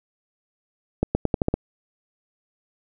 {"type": "accelerating click train", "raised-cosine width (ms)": 2, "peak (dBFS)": -6, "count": 7, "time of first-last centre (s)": [1.03, 1.54], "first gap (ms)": 120, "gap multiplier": 0.86, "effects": []}